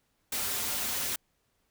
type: noise with comb filter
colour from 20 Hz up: white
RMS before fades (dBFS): -32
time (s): 0.32-1.16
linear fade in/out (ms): 5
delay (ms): 6.1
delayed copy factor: -0.55
effects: pink hiss -74 dBFS RMS until 1.7 s